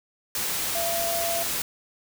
sine tone in noise, 677 Hz, E5, 46 cents sharp, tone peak -27 dBFS, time 0.75-1.43 s, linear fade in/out 2 ms, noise white, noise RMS -28 dBFS, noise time 0.35-1.62 s, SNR -2 dB, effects none

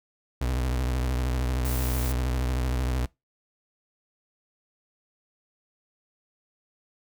35% pulse tone with vibrato, 63 Hz, B1, 35 cents sharp, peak -23 dBFS, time 0.41-3.06 s, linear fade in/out 5 ms, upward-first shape sine, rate 13 Hz, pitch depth 97 cents each way
blue noise, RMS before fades -36 dBFS, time 1.65-2.12 s, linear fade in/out 2 ms
effects noise-tail reverb RT60 0.2 s tail -22 dB re dry

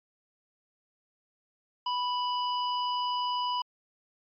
harmonic tone, 988 Hz, B5, in tune, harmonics 1 / 3 / 5, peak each -28 / -35 / -41 dBFS, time 1.86-3.62 s, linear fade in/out 5 ms, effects MP3 48 kbps

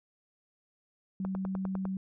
sine tone, 190.5 Hz, G3, 49 cents flat, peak -31 dBFS, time 1.2-1.97 s, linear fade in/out 2 ms
click train, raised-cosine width 1 ms, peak -24 dBFS, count 7, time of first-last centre 1.25-1.854 s, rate 9.94 Hz
effects none

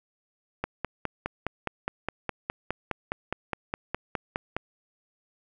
click train, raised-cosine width 0.5 ms, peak -13 dBFS, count 20, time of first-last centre 0.64-4.566 s, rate 4.84 Hz, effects none

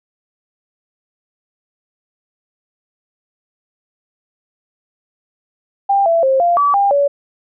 sine tone with pitch steps, 794 / 668 / 532 / 694 / 1148 / 800 / 568 Hz, G5 / E5 / C5 / F5 / D6 / G5 / C#5, +22 / +23 / +29 / -11 / -40 / +35 / +42 cents, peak -10 dBFS, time 5.89-7.08 s, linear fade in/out 10 ms, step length 170 ms, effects none

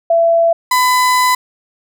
sine / 35% pulse tone pair in turn, 670 / 1003.9 Hz, E5 / B5, +28 / +28 cents, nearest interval perfect fifth, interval 700 cents, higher second, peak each -8 dBFS, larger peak neither, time 0.1-0.53 / 0.71-1.35 s, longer second, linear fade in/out 5 ms, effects none

